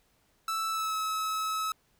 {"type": "tone with pitch glide", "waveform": "45% pulse", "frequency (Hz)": [1318.5, 1291.4], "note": ["E6", "E6"], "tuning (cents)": [0, -36], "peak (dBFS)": -29, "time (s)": [0.48, 1.72], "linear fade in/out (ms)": 2, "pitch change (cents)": -36, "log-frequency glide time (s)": [0.69, 0.96], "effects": ["pink hiss -69 dBFS RMS until 1.99 s"]}